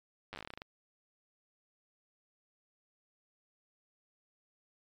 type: slowing click train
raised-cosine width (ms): 0.3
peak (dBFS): -27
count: 14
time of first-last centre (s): 0.33-0.619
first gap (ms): 9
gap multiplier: 1.14
effects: MP3 96 kbps